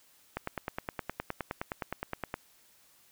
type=click train; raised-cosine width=0.5 ms; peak=-18 dBFS; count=20; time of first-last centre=0.37-2.341 s; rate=9.64 Hz; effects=white hiss -63 dBFS RMS until 3.11 s